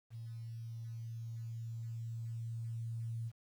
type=tone with level ramp; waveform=sine; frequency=114.7 Hz; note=A#2; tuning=28 cents flat; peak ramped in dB=-43 to -37 dBFS; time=0.1-3.32 s; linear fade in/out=50 ms; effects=11-bit